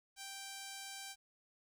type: tone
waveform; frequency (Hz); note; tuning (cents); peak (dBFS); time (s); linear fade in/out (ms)
5% pulse; 784; G5; 0; -34; 0.16-1.16; 50
effects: 12-bit